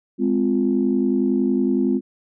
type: chord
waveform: sine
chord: F minor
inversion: first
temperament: equal with one note detuned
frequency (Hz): 207.7 / 258.6 / 349.2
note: Ab3 / C4 / F4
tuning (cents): 0 / -20 / 0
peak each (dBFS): -21 / -19 / -22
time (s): 0.18-2.01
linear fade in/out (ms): 50
effects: tanh soft clip ceiling -7 dBFS